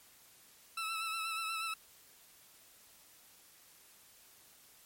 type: tone with vibrato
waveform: 20% pulse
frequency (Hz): 1318.5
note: E6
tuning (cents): 0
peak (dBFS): -31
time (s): 0.77-1.74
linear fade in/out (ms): 5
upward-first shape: sine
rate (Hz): 8.3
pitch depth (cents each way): 34
effects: white hiss -61 dBFS RMS until 4.85 s + MP3 64 kbps